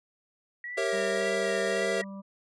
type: tone with vibrato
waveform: sine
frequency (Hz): 1907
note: A#6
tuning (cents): +39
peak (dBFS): -35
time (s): 0.64-2.04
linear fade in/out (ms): 2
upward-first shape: sine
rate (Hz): 1.8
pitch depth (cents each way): 66
type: chord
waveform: square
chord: G diminished seventh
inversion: none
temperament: equal with one note detuned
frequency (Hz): 392 / 466.2 / 548 / 659.3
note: G4 / Bb4 / Db5 / Fb5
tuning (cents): 0 / 0 / -20 / 0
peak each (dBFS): -33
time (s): 0.77-2.02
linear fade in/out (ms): 10
type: harmonic tone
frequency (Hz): 196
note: G3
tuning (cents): 0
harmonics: 1 / 3 / 5 / 6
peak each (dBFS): -38 / -48 / -52 / -54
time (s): 0.92-2.22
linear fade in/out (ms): 20
effects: resampled to 22050 Hz